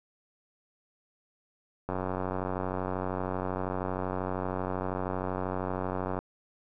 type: click train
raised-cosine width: 1 ms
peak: -18 dBFS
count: 400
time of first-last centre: 1.89-6.19 s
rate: 92.8 Hz
effects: none